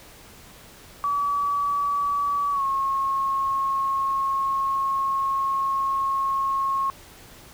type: tone with pitch glide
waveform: sine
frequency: 1144 to 1086.7 Hz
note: D6 to C#6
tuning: -46 to -35 cents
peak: -21 dBFS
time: 1.04-6.9 s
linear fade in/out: 0 ms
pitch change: -89 cents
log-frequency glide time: 2.51-2.64 s
effects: pink hiss -47 dBFS RMS until 7.53 s